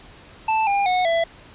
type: tone with pitch steps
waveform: square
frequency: 880 / 802.3 / 731.5 / 666.9 Hz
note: A5 / G5 / F#5 / E5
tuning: 0 / +40 / -20 / +20 cents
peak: -18 dBFS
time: 0.48-1.24 s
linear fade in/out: 5 ms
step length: 190 ms
effects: pink hiss -46 dBFS RMS until 1.54 s + resampled to 8000 Hz